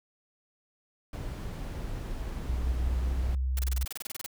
brown noise, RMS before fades -36 dBFS, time 1.13-3.35 s, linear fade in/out 2 ms
sine tone with pitch glide, 61.74 to 64.62 Hz, B1 to C2, 0 to -21 cents, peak -26 dBFS, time 2.49-3.85 s, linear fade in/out 5 ms, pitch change +79 cents, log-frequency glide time 2.78-3.38 s
white noise bursts, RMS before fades -37 dBFS, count 15, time 3.57-4.262 s, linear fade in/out 2 ms, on 20 ms, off 28 ms
effects none

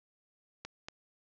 clicks, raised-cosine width 0.2 ms, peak -24 dBFS, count 2, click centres 0.65 / 0.885 s, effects resampled to 16000 Hz + 10-bit

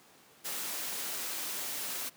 white noise, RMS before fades -37 dBFS, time 0.44-2.1 s, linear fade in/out 20 ms, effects pink hiss -59 dBFS RMS until 2.16 s + high-pass 200 Hz 12 dB/octave

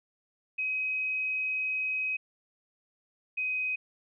sine tone pair in turn, 2531 / 2516 Hz, D#7 / D#7, +29 / +19 cents, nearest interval unison, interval 10 cents, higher first, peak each -28 dBFS, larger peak neither, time 0.58-2.17 / 3.37-3.76 s, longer first, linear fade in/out 10 ms, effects none

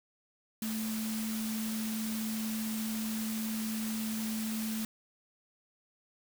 sine tone in noise, 219.9 Hz, A3, 1 cent flat, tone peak -33 dBFS, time 0.62-4.85 s, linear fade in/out 2 ms, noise white, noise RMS -41 dBFS, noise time 0.62-4.85 s, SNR +5 dB, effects none

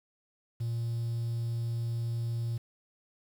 triangle tone, 116.54 Hz, A#2, in tune, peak -27 dBFS, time 0.6-2.58 s, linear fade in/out 10 ms, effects tanh soft clip ceiling -24 dBFS + 9-bit

